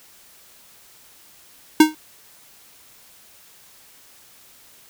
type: tone with exponential decay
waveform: square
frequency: 310.3 Hz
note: D#4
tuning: 5 cents flat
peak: -5 dBFS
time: 1.8-1.95 s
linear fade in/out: 5 ms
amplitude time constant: 32 ms
effects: white hiss -50 dBFS RMS until 4.89 s